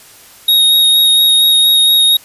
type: tone with vibrato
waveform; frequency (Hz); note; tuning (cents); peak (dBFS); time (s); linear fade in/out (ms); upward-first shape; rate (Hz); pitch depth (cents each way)
square; 3752; A#7; +11; -7; 0.48-2.17; 5; sine; 4.3; 11
effects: white hiss -40 dBFS RMS until 2.24 s + resampled to 32000 Hz